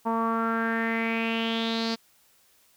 sawtooth tone with low-pass filter sweep, 227.2 Hz, A#3, 44 cents flat, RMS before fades -27 dBFS, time 0.05-1.96 s, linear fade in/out 20 ms, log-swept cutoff 970 to 4700 Hz, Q 5.8, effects white hiss -62 dBFS RMS until 2.76 s

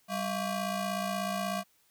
25% pulse ring-modulated tone, 445.5 Hz, A4, 22 cents sharp, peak -24 dBFS, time 0.08-1.64 s, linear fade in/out 50 ms, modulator 251 Hz, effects white hiss -68 dBFS RMS until 1.9 s

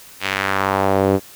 sawtooth tone with band-pass filter sweep, 97.2 Hz, G2, 14 cents flat, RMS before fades -18 dBFS, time 0.2-1.2 s, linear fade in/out 50 ms, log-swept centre 2800 to 380 Hz, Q 1.5, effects white hiss -42 dBFS RMS until 1.35 s

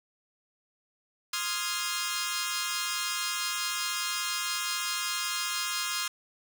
10% pulse chord, F minor seventh, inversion second, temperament equal, 1046.5 / 1244.5 / 1396.9 / 1661.2 Hz, C6 / Eb6 / F6 / Ab6, 0 / 0 / 0 / 0 cents, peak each -27 dBFS, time 1.33-6.08 s, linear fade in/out 5 ms, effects none

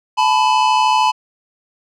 square tone pair together, 865 / 998 Hz, A5 / B5, -30 / +18 cents, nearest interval major second, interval 248 cents, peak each -15 dBFS, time 0.17-1.12 s, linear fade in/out 20 ms, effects low-pass 5000 Hz 12 dB/octave

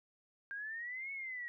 sine exponential two-way sweep, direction up then down, 1596 to 2217 to 1895 Hz, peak -40 dBFS, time 0.51-1.48 s, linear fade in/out 0 ms, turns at 1.12 s, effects none

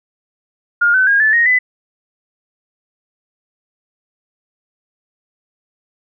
sine tone with pitch steps, 1417 / 1518.7 / 1627.7 / 1744.5 / 1869.7 / 2004 Hz, F6 / F#6 / G#6 / A6 / A#6 / B6, +25 / +45 / -35 / -15 / +5 / +25 cents, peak -9 dBFS, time 0.81-1.59 s, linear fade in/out 10 ms, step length 130 ms, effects none

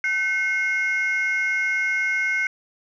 sine tone pair together, 1522 / 2154 Hz, F#6 / C7, +48 / +50 cents, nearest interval tritone, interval 602 cents, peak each -23 / -20 dBFS, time 0.04-2.47 s, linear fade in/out 2 ms, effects tanh soft clip ceiling -16 dBFS

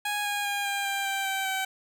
15% pulse tone with pitch steps, 828 / 819 / 810 / 801.2 / 792.4 / 783.8 / 775.2 / 766.8 Hz, G#5 / G#5 / G#5 / G5 / G5 / G5 / G5 / G5, -5 / -24 / -43 / +38 / +18 / 0 / -20 / -38 cents, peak -21 dBFS, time 0.05-1.65 s, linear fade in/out 5 ms, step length 200 ms, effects none

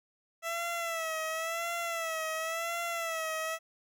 15% pulse tone with vibrato, 659.3 Hz, E5, in tune, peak -26 dBFS, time 0.42-3.59 s, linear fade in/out 50 ms, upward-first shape sine, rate 0.94 Hz, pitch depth 65 cents each way, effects none

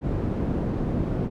white low-pass noise, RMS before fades -26 dBFS, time 0.01-1.3 s, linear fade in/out 50 ms, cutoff 270 Hz, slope 12 dB/octave, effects none

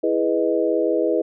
sine chord, E major seventh, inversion none, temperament equal, 329.6 / 415.3 / 493.9 / 622.3 Hz, E4 / G#4 / B4 / D#5, 0 / 0 / 0 / 0 cents, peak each -22 / -23 / -22 / -24 dBFS, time 0.03-1.22 s, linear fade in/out 10 ms, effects none

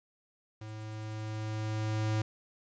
square tone with level ramp, 108.4 Hz, A2, 25 cents flat, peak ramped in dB -42 to -28 dBFS, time 0.61-2.22 s, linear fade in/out 5 ms, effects resampled to 16000 Hz + 11-bit

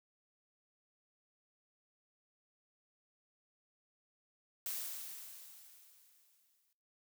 blue noise with exponential decay, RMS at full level -39 dBFS, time 4.66-6.73 s, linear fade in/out 1 ms, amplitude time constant 450 ms, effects noise-tail reverb RT60 0.5 s tail -21 dB re dry

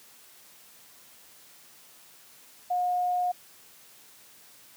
sine tone, 719 Hz, F#5, 50 cents flat, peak -24 dBFS, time 2.7-3.32 s, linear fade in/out 10 ms, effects white hiss -54 dBFS RMS until 4.76 s + high-pass 100 Hz 12 dB/octave

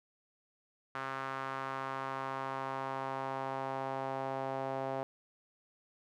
sawtooth tone with band-pass filter sweep, 134 Hz, C3, 42 cents sharp, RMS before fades -38 dBFS, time 0.95-5.03 s, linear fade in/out 0 ms, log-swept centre 1300 to 690 Hz, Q 2.2, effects none

